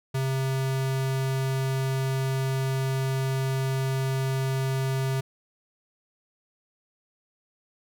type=tone; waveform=square; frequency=133.2 Hz; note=C3; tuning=31 cents sharp; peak=-25 dBFS; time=0.14-5.21 s; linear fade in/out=10 ms; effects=none